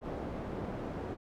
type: low-pass noise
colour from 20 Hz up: white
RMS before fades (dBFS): -39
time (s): 0.01-1.17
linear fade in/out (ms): 50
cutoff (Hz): 520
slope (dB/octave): 12
effects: none